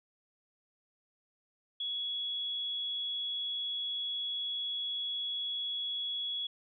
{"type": "tone", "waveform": "sine", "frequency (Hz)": 3361, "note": "G#7", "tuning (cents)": 20, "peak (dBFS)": -33, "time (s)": [1.8, 6.47], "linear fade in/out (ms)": 5, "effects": []}